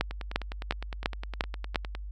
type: two click trains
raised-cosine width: 0.3 ms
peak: -21 / -9 dBFS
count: 19 / 6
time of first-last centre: 0.11-1.95 / 0.01-1.758 s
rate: 9.78 / 2.86 Hz
effects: added 50 Hz sine -36 dBFS peak until 2.11 s